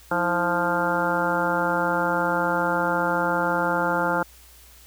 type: harmonic tone with a mistuned harmonic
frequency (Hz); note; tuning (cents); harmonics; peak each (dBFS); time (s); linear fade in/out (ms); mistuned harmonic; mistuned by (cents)
174.61; F3; 0; 1 / 2 / 3 / 4 / 5 / 6 / 7 / 8 / 9; -31 / -30 / -27 / -31 / -26 / -33 / -33 / -26 / -36; 0.11-4.23; 5; 2; -100
effects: added 60 Hz sine -51 dBFS peak until 4.86 s + white hiss -51 dBFS RMS until 4.86 s